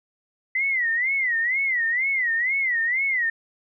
sine tone with vibrato, 2000 Hz, B6, 21 cents sharp, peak -20 dBFS, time 0.55-3.3 s, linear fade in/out 5 ms, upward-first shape sine, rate 2.1 Hz, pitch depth 170 cents each way, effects none

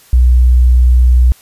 sine tone, 61.74 Hz, B1, in tune, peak -4 dBFS, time 0.13-1.32 s, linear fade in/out 0 ms, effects white hiss -44 dBFS RMS until 1.41 s + resampled to 32000 Hz

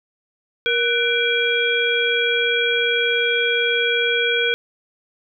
harmonic tone with a mistuned harmonic, 471.4 Hz, A#4, 19 cents sharp, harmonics 1 / 3 / 5 / 7, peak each -22 / -22 / -22 / -22 dBFS, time 0.66-4.54 s, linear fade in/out 0 ms, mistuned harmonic 3, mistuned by +99 cents, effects none

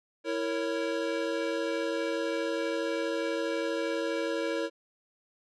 square chord, A# diminished, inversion second, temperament equal with one note detuned, 329.6 / 462.1 / 554.4 Hz, E4 / A#4 / C#5, 0 / -15 / 0 cents, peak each -34 dBFS, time 0.24-4.7 s, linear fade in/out 50 ms, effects low-pass 5000 Hz 12 dB/octave

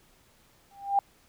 sine tone with exponential growth, 797 Hz, G5, 28 cents sharp, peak -17 dBFS, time 0.71-0.99 s, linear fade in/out 2 ms, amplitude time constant 60 ms, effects pink hiss -62 dBFS RMS until 1.28 s

